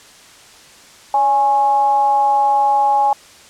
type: tone with frequency modulation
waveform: sine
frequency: 830.6 Hz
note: G#5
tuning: in tune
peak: -11 dBFS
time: 1.14-3.13 s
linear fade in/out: 2 ms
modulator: 260 Hz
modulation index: 0.36
effects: white hiss -43 dBFS RMS until 3.49 s + low-pass 8000 Hz 12 dB/octave